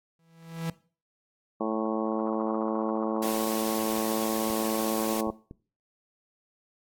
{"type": "tone with exponential growth", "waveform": "45% pulse", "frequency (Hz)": 164.7, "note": "E3", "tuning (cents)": -1, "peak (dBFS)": -27, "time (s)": [0.19, 0.7], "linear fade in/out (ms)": 2, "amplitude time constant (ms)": 110}
{"type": "harmonic tone", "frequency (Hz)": 110, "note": "A2", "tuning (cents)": 0, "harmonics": [2, 3, 4, 5, 6, 7, 8, 9, 10], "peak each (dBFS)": [-32, -32, -34, -34, -37, -38, -40, -43, -38], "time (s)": [1.6, 5.31], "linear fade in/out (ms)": 10}
{"type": "noise", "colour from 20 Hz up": "white", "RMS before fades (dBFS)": -36, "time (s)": [3.22, 5.21], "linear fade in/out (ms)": 5}
{"type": "clicks", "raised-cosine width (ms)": 3, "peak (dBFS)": -29, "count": 4, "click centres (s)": [4.503, 5.272, 5.303, 5.511]}
{"effects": ["noise-tail reverb RT60 0.4 s tail -19 dB re dry", "AAC 64 kbps"]}